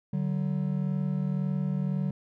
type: tone pair together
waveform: triangle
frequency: 146.83 / 188.72 Hz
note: D3 / F#3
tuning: 0 / +34 cents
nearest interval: major third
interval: 434 cents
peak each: -27 dBFS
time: 0.13-2.11 s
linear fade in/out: 5 ms
effects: none